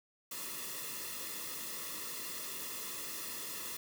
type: noise with comb filter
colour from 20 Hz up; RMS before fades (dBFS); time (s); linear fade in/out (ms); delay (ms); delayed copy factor
white; -42; 0.31-3.77; 5; 1.3; -0.8
effects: none